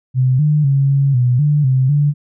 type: tone with pitch steps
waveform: sine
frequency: 128.7 / 150.4 / 137.8 / 138.6 / 123.9 / 147.8 / 130.6 / 145.8 Hz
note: C3 / D3 / C#3 / C#3 / B2 / D3 / C3 / D3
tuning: -28 / +42 / -10 / 0 / +6 / +11 / -3 / -12 cents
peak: -10 dBFS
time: 0.14-2.14 s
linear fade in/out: 50 ms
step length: 250 ms
effects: none